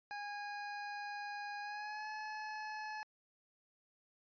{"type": "tone with pitch glide", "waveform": "25% pulse", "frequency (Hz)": [821, 856.9], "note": ["G#5", "A5"], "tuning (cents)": [-20, -46], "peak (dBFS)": -38, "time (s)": [0.11, 3.03], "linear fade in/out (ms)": 0, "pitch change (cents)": 74, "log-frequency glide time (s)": [1.61, 2.08], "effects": ["resampled to 11025 Hz"]}